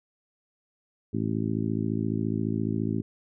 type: harmonic tone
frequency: 54.5 Hz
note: A1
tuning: 16 cents flat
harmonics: 2 / 3 / 4 / 5 / 6 / 7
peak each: -31 / -33 / -30 / -32 / -34 / -37 dBFS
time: 1.13-3.02 s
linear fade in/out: 10 ms
effects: none